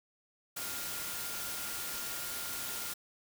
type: tone in noise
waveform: sine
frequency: 1407 Hz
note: F6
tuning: 12 cents sharp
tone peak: -48 dBFS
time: 0.56-2.94 s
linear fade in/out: 10 ms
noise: white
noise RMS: -39 dBFS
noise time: 0.56-2.94 s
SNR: -12 dB
effects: none